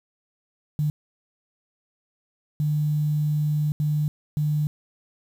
sine tone bursts at uneven times, 150 Hz, D3, 37 cents sharp, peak -20 dBFS, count 4, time 0.79-0.9 / 2.6-3.72 / 3.8-4.08 / 4.37-4.67 s, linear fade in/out 0 ms, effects 8-bit

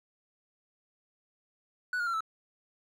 triangle tone with pitch steps, 1480 / 1422.2 / 1366.6 / 1313.2 Hz, F#6 / F6 / F6 / E6, 0 / +31 / -38 / -7 cents, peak -27 dBFS, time 1.93-2.206 s, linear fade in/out 2 ms, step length 69 ms, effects none

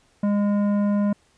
sine tone with tanh clipping, 204.4 Hz, G#3, 27 cents flat, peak -20 dBFS, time 0.23-1.13 s, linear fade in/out 5 ms, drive 12 dB, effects pink hiss -61 dBFS RMS until 1.37 s + resampled to 22050 Hz

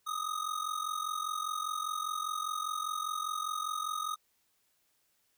square ring-modulated tone, 1244.5 Hz, D#6, in tune, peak -31 dBFS, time 0.06-4.16 s, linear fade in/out 20 ms, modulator 22.5 Hz, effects white hiss -74 dBFS RMS until 5.37 s

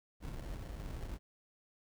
brown noise with sample-and-hold, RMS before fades -43 dBFS, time 0.2-1.19 s, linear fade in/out 50 ms, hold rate 1225 Hz, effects none

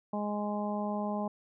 harmonic tone, 207.7 Hz, G#3, in tune, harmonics 1 / 2 / 3 / 4 / 5, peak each -33 / -42 / -37 / -38 / -42 dBFS, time 0.13-1.28 s, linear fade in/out 5 ms, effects none

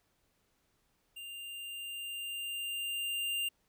square tone with level ramp, 2794 Hz, F7, in tune, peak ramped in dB -44 to -32 dBFS, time 1.16-3.49 s, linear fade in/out 10 ms, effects pink hiss -75 dBFS RMS until 3.68 s

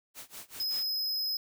white noise with tremolo, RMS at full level -43 dBFS, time 0.14-0.87 s, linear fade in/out 50 ms, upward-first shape sine, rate 5.2 Hz, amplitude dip 95%
square tone, 5090 Hz, D#8, 39 cents sharp, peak -30 dBFS, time 0.6-1.37 s, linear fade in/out 2 ms
effects none

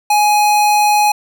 square tone, 836 Hz, G#5, 11 cents sharp, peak -10 dBFS, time 0.1-1.12 s, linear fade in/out 5 ms, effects none

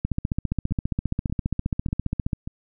two click trains, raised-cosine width 5 ms, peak -11 / -19 dBFS, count 35 / 4, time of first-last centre 0.05-2.332 / 0.71-2.475 s, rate 14.9 / 1.7 Hz, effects none

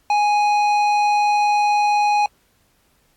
sine tone with tanh clipping, 830.6 Hz, G#5, in tune, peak -16 dBFS, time 0.1-2.26 s, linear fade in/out 2 ms, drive 12 dB, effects pink hiss -61 dBFS RMS until 3.16 s + AAC 64 kbps

